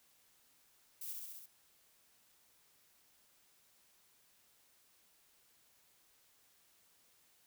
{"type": "noise with echo", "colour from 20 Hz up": "violet", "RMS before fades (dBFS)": -45, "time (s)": [1.01, 1.13], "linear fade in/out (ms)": 5, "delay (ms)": 66, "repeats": 5, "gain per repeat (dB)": -2, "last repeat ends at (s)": 1.46, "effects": ["white hiss -70 dBFS RMS until 7.46 s"]}